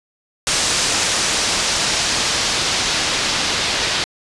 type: noise with low-pass filter sweep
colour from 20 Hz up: white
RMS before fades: -19 dBFS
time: 0.47-4.04 s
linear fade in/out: 0 ms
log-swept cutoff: 6900 to 4500 Hz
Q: 1.1
effects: resampled to 24000 Hz